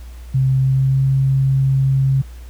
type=tone with pitch glide; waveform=sine; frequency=132.4 to 134.79 Hz; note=C3 to C#3; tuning=+21 to -48 cents; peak=-12 dBFS; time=0.34-2.22 s; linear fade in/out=10 ms; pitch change=+31 cents; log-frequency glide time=0.61-1.04 s; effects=added 60 Hz sine -32 dBFS peak until 2.49 s + pink hiss -48 dBFS RMS until 2.49 s